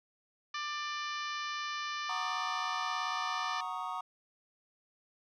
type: harmonic tone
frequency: 593 Hz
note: D5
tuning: 17 cents sharp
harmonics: 2 / 3 / 4 / 5 / 6 / 7 / 8 / 9 / 10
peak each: -38 / -42 / -44 / -46 / -48 / -49 / -50 / -51 / -52 dBFS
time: 0.54-3.61 s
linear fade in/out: 5 ms
type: chord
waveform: triangle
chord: D# minor seventh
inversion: first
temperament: equal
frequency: 740 / 932.3 / 1108.7 / 1244.5 Hz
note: F#5 / A#5 / C#6 / D#6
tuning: 0 / 0 / 0 / 0 cents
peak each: -40 / -39 / -39 / -39 dBFS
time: 2.09-4.01 s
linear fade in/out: 5 ms
effects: none